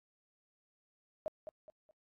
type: tone with echo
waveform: sine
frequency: 622.3 Hz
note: D#5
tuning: in tune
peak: -33 dBFS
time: 1.26-1.28 s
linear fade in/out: 0 ms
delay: 210 ms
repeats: 3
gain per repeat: -9 dB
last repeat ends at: 1.91 s
effects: AAC 48 kbps